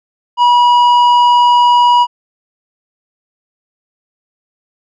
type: tone with tanh clipping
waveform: triangle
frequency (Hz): 969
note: B5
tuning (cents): -33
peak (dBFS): -7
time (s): 0.37-2.07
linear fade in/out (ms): 50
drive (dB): 12
effects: none